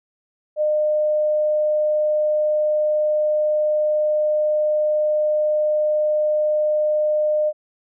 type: tone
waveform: sine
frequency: 607 Hz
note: D#5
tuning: 43 cents flat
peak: -16 dBFS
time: 0.56-7.53 s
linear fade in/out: 50 ms
effects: none